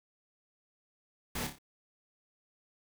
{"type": "noise with echo", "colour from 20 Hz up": "pink", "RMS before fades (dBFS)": -37, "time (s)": [1.35, 1.47], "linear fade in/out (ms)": 5, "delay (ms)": 29, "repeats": 4, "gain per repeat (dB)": -6, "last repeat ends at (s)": 1.586, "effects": []}